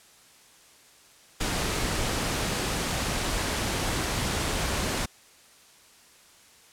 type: noise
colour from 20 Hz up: pink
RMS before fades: -28 dBFS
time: 1.4-5.06 s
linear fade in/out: 10 ms
effects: white hiss -55 dBFS RMS until 6.72 s + low-pass 10000 Hz 12 dB/octave